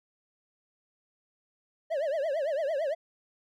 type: tone with vibrato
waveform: triangle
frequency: 597 Hz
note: D5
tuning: 28 cents sharp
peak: -25 dBFS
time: 1.9-2.95 s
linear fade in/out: 20 ms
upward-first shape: triangle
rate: 8.9 Hz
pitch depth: 230 cents each way
effects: none